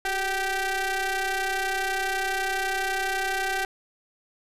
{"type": "ring-modulated tone", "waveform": "sawtooth", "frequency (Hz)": 392, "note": "G4", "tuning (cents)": 0, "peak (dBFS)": -18, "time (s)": [0.05, 3.65], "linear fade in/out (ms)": 2, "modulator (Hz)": 1160, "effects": ["resampled to 32000 Hz"]}